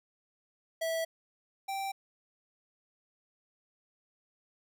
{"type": "tone pair in turn", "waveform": "square", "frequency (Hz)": [654, 781.1], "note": ["E5", "G5"], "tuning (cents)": [-14, -6], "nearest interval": "minor third", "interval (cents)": 308, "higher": "second", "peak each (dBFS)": [-31, -34], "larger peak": "first", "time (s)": [[0.81, 1.05], [1.68, 1.92]], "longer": "neither", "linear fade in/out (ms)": 10, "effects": []}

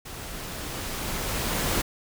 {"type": "noise with level ramp", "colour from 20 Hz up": "pink", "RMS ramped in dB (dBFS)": [-39, -25], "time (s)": [0.05, 1.82], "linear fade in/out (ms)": 10, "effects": []}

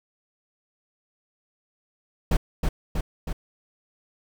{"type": "noise with echo", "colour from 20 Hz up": "brown", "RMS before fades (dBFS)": -19, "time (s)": [2.31, 2.37], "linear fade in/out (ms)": 5, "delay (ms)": 320, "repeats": 3, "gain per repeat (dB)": -3, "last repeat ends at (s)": 3.33, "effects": []}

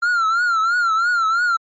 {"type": "tone with vibrato", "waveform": "triangle", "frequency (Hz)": 1375, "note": "F6", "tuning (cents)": -27, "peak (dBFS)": -13, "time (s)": [0.02, 1.57], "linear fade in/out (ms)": 10, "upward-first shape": "triangle", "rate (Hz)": 3, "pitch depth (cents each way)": 120, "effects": ["MP3 32 kbps"]}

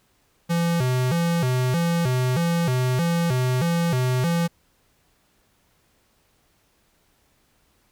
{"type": "tone with vibrato", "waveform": "square", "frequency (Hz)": 146.83, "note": "D3", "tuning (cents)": 0, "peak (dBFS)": -20, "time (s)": [0.49, 4.48], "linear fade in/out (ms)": 20, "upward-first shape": "square", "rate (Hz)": 1.6, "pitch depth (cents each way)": 250, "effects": ["pink hiss -64 dBFS RMS until 7.91 s"]}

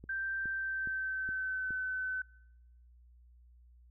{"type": "click train", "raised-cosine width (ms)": 3, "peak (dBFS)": -35, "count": 5, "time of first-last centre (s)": [0.04, 1.707], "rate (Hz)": 2.4}
{"type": "tone with pitch glide", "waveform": "sine", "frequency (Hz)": [1568, 1518.1], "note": ["G6", "F#6"], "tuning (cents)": [0, 44], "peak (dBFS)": -33, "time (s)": [0.09, 2.22], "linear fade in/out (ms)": 5, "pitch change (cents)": -56, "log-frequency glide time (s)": [0.47, 1.73]}
{"effects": ["noise-tail reverb RT60 0.9 s tail -26 dB re dry", "added 60 Hz sine -57 dBFS peak until 3.9 s"]}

